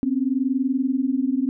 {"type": "tone pair together", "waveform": "sine", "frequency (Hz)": [253.4, 274], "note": ["B3", "C#4"], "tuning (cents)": [45, -20], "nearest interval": "minor second", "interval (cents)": 135, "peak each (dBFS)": -22, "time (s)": [0.03, 1.49], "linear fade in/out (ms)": 0, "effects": []}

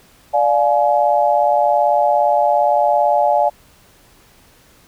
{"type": "chord", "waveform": "sine", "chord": "D diminished", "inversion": "none", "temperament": "just", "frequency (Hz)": [587.3, 704.8, 845.8], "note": ["D5", "F5", "Ab5"], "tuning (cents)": [0, 16, 31], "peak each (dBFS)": -16, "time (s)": [0.33, 3.5], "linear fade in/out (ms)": 20, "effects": ["pink hiss -50 dBFS RMS until 4.87 s"]}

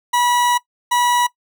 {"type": "tone pair in turn", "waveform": "40% pulse", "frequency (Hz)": [972, 972], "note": ["B5", "B5"], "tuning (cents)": [-28, -28], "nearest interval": "unison", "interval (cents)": 0, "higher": "neither", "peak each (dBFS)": -13, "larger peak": "neither", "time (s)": [[0.13, 0.58], [0.91, 1.27]], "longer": "first", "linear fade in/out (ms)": 10, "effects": ["noise-tail reverb RT60 0.1 s tail -20 dB re dry"]}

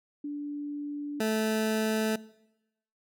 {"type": "tone pair in turn", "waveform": ["sine", "20% pulse"], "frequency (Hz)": [291.1, 218.5], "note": ["D4", "A3"], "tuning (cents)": [-15, -12], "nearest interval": "perfect fourth", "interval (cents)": 497, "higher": "first", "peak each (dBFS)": [-32, -21], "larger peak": "second", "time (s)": [[0.24, 1.2], [1.2, 2.16]], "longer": "neither", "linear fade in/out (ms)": 5, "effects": ["noise-tail reverb RT60 0.9 s tail -21 dB re dry"]}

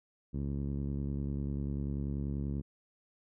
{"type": "tone with low-pass filter", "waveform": "10% pulse", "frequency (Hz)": 70.2, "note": "C#2", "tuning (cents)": 22, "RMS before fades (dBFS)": -35, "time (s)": [0.33, 2.62], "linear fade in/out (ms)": 20, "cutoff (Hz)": 220, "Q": 0.83, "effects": []}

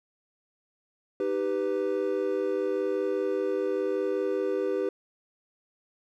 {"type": "chord", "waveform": "triangle", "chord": "Eb augmented", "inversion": "none", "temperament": "equal with one note detuned", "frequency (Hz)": [311.1, 392, 497], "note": ["Eb4", "G4", "B4"], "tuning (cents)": [0, 0, 11], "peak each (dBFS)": [-32, -26, -28], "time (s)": [1.2, 4.89], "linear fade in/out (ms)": 2, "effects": []}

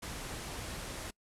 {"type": "low-pass noise", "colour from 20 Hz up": "pink", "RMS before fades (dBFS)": -42, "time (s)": [0.02, 1.11], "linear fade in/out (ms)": 10, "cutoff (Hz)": 12000, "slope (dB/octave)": 48, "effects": ["noise-tail reverb RT60 0.1 s tail -25 dB re dry"]}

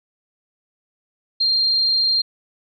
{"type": "tone", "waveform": "sine", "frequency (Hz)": 4191, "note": "C8", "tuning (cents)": 2, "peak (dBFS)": -15, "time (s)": [1.4, 2.22], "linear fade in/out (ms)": 10, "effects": []}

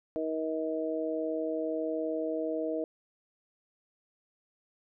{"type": "harmonic tone", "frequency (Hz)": 158.7, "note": "D#3", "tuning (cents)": 35, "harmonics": [2, 3, 4], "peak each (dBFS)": [-34, -34, -34], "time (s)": [0.16, 2.84], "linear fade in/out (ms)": 0, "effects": []}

